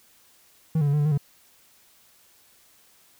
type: tone with pitch steps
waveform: triangle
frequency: 159.5 / 145.6 / 142 / 149.5 / 146.1 / 153.7 / 142.2 Hz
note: D#3 / D3 / C#3 / D3 / D3 / D#3 / C#3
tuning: +43 / -15 / +42 / +31 / -9 / -21 / +45 cents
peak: -17 dBFS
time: 0.75-1.177 s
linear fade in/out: 5 ms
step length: 61 ms
effects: white hiss -58 dBFS RMS until 3.19 s